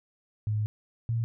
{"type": "tone pair in turn", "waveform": "sine", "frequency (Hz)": [106.6, 115.34], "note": ["G#2", "A#2"], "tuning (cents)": [46, -18], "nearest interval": "minor second", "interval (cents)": 136, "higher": "second", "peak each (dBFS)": -25, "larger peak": "neither", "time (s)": [[0.47, 0.66], [1.09, 1.24]], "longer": "first", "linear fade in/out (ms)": 0, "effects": []}